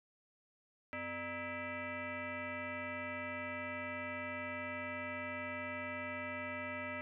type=tone with frequency modulation; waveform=sine; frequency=1295 Hz; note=E6; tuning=31 cents flat; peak=-39 dBFS; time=0.93-7.01 s; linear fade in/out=0 ms; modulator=347 Hz; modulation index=3.3; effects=none